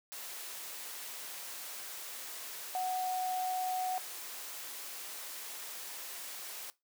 sine tone in noise, 740 Hz, F#5, in tune, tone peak -31 dBFS, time 2.75-3.98 s, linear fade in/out 0 ms, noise white, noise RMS -44 dBFS, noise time 0.12-6.7 s, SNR +10 dB, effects noise-tail reverb RT60 0.2 s tail -19 dB re dry + high-pass 400 Hz 12 dB/octave

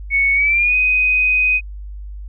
sine tone with pitch glide, 2217 to 2503 Hz, C#7 to D#7, 0 to +10 cents, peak -12 dBFS, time 0.1-1.61 s, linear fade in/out 50 ms, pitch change +210 cents, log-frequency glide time 0.34-0.75 s, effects added 50 Hz sine -28 dBFS peak until 2.28 s

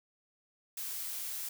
blue noise, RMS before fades -39 dBFS, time 0.77-1.49 s, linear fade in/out 5 ms, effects none

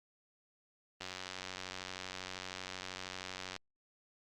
click train, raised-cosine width 0.2 ms, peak -24 dBFS, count 238, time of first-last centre 1.01-3.564 s, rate 92.8 Hz, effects Opus 32 kbps

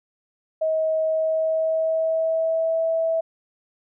sine tone with pitch glide, 635 to 653.2 Hz, D#5 to E5, +35 to -16 cents, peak -19 dBFS, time 0.61-3.21 s, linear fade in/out 10 ms, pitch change +49 cents, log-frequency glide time 1.03-2.84 s, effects none

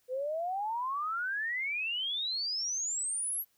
sine exponential sweep, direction up, 493.9 to 11930 Hz, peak -31 dBFS, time 0.08-3.45 s, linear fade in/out 50 ms, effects white hiss -72 dBFS RMS until 3.57 s

